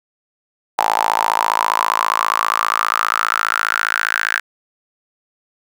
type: tone with high-pass filter sweep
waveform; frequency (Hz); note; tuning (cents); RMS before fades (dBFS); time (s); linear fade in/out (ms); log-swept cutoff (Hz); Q
sawtooth; 54.9; A1; -3; -18; 0.78-4.4; 10; 840 to 1600; 7
effects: none

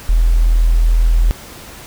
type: tone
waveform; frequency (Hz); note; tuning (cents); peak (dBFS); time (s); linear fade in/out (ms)
sine; 41.2; E1; 0; -8; 0.09-1.31; 0
effects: pink hiss -35 dBFS RMS until 1.86 s

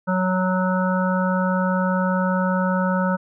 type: harmonic tone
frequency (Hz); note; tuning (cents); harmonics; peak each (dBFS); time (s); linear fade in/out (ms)
185; F#3; 0; 1 / 3 / 5 / 7 / 8; -20 / -25 / -27 / -28 / -29; 0.07-3.17; 20
effects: none

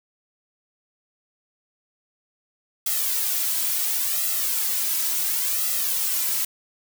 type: noise with flanger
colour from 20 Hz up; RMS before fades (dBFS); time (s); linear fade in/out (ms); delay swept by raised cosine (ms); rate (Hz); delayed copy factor
blue; -24; 2.86-6.45; 5; 1.5 to 3.1; 0.71; +0.9
effects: none

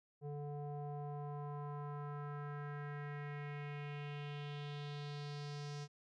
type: tone with low-pass filter sweep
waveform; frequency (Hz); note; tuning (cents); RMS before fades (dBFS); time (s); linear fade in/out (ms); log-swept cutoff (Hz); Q
square; 145.6; D3; -15; -45; 0.21-5.88; 50; 570 to 5700; 2.8
effects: none

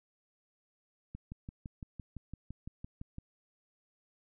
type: click train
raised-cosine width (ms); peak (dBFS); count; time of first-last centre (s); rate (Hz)
5; -30; 13; 1.15-3.184; 5.9
effects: none

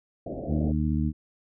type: low-pass noise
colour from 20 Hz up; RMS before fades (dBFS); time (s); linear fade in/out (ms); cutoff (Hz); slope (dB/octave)
white; -35; 0.26-0.72; 5; 700; 96
type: harmonic tone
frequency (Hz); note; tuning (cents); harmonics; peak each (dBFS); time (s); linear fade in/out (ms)
76.2; D#2; -36; 1 / 2 / 3 / 4; -27 / -28 / -28 / -32; 0.46-1.13; 50
effects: none

